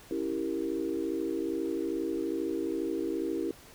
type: chord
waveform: sine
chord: C# diminished seventh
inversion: none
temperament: equal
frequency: 277.2 / 329.6 / 392 / 466.2 Hz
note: C#4 / E4 / G4 / Bb4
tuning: 0 / 0 / 0 / 0 cents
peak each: -37 / -32 / -35 / -38 dBFS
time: 0.11-3.51 s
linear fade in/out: 2 ms
effects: pink hiss -53 dBFS RMS until 3.74 s